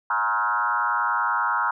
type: tone with frequency modulation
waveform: sine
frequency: 1174.7 Hz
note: D6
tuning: in tune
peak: -20 dBFS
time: 0.1-1.71 s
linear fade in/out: 5 ms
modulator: 110 Hz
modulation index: 2.8
effects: none